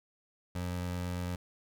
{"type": "tone", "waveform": "25% pulse", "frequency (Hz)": 89.1, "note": "F2", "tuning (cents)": 35, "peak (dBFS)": -30, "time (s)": [0.55, 1.36], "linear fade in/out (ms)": 5, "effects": []}